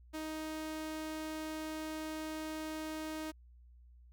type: tone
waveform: sawtooth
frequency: 312.8 Hz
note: D#4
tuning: 9 cents sharp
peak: -35 dBFS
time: 0.13-3.32 s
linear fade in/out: 20 ms
effects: added 60 Hz sine -56 dBFS peak until 4.12 s